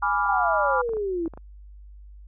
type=chord; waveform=sine; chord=G# diminished seventh; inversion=none; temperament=equal; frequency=830.6 / 987.8 / 1174.7 / 1396.9 Hz; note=G#5 / B5 / D6 / F6; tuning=0 / 0 / 0 / 0 cents; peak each=-26 dBFS; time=0.02-0.82 s; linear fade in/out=10 ms
type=exponential sweep; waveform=sine; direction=down; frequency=830.6 to 321 Hz; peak=-24 dBFS; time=0.26-1.28 s; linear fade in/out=2 ms
type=clicks; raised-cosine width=1 ms; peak=-27 dBFS; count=6; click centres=0.892 / 0.935 / 0.969 / 1.259 / 1.337 / 1.375 s
effects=added 50 Hz sine -42 dBFS peak until 2.27 s